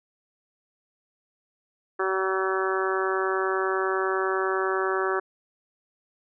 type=harmonic tone; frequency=190 Hz; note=F#3; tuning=46 cents sharp; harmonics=2 / 3 / 4 / 5 / 6 / 7 / 8 / 9; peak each=-26 / -35 / -34 / -35 / -31 / -32 / -33 / -34 dBFS; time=1.99-5.2 s; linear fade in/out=10 ms; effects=none